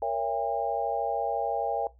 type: chord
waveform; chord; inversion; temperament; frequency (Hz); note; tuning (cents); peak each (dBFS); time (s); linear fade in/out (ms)
sine; A# diminished seventh; none; just; 466.2 / 559.4 / 671.3 / 805.5; A#4 / C#5 / E5 / G5; 0 / +16 / +31 / +47; -33 / -33 / -32 / -30; 0.02-1.87; 2
effects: noise-tail reverb RT60 0.2 s tail -19 dB re dry + added 60 Hz sine -54 dBFS peak until 1.99 s